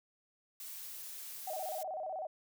blue noise, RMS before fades -46 dBFS, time 0.6-1.83 s, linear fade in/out 2 ms
sine tone with vibrato, 686 Hz, F5, 31 cents flat, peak -37 dBFS, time 1.47-2.27 s, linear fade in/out 5 ms, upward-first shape square, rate 16 Hz, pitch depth 160 cents each way
effects none

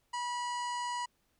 harmonic tone with a mistuned harmonic, 973 Hz, B5, 26 cents flat, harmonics 1 / 2 / 3 / 4 / 5 / 6 / 7 / 8 / 9, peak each -34 / -44 / -46 / -54 / -49 / -60 / -50 / -55 / -54 dBFS, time 0.13-1.06 s, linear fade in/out 10 ms, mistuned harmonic 4, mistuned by +120 cents, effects pink hiss -75 dBFS RMS until 1.39 s

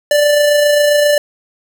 square tone with amplitude modulation, 587.3 Hz, D5, in tune, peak -8 dBFS, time 0.11-1.18 s, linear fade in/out 2 ms, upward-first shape sine, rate 27.5 Hz, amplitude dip 30%, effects none

